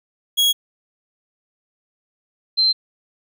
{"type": "tone pair in turn", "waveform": ["40% pulse", "sine"], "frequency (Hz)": [3316, 4117], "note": ["G#7", "C8"], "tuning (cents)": [-3, -29], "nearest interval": "major third", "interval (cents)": 374, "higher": "second", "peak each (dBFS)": [-13, -13], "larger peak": "neither", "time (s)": [[0.37, 0.53], [2.57, 2.73]], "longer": "neither", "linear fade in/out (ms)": 20, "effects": []}